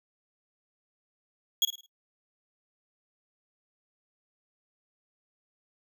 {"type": "tone with echo", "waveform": "35% pulse", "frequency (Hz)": 3322, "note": "G#7", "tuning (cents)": 0, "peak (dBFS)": -19, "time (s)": [1.62, 1.65], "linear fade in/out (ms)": 2, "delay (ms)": 53, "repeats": 4, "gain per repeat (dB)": -9, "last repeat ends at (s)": 1.862, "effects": ["noise-tail reverb RT60 0.1 s tail -23 dB re dry"]}